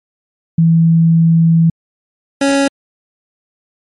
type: tone pair in turn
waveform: sine / 25% pulse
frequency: 164.81 / 277.2 Hz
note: E3 / C#4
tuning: 0 / 0 cents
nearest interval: major sixth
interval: 900 cents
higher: second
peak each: -6 dBFS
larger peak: neither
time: 0.58-1.7 / 2.41-2.68 s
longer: first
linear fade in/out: 5 ms
effects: MP3 48 kbps